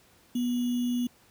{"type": "tone with sample-and-hold", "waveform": "sine", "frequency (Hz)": 244, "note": "B3", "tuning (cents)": -21, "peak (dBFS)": -25, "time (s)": [0.35, 1.07], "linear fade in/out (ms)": 5, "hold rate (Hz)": 3150, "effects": ["pink hiss -60 dBFS RMS until 1.3 s", "high-pass 60 Hz 12 dB/octave"]}